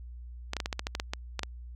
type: clicks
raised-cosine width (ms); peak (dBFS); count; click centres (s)
0.2; -14; 12; 0.534 / 0.567 / 0.602 / 0.659 / 0.728 / 0.794 / 0.869 / 0.951 / 0.999 / 1.135 / 1.393 / 1.433
effects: added 60 Hz sine -41 dBFS peak until 1.75 s